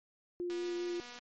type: tone with vibrato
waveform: sine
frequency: 350.7 Hz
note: F4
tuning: 7 cents sharp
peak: -34 dBFS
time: 0.4-1 s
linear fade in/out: 0 ms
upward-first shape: triangle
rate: 5 Hz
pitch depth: 13 cents each way
type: click train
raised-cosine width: 0.2 ms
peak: -32 dBFS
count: 168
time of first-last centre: 0.5-1.187 s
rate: 243 Hz
effects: MP3 32 kbps